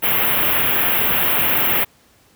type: band-stop noise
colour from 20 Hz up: white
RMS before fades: -17 dBFS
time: 0.02-1.85 s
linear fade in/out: 20 ms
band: 3200 to 12000 Hz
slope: 48 dB/octave
effects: pink hiss -54 dBFS RMS until 2.35 s + high-pass 60 Hz 12 dB/octave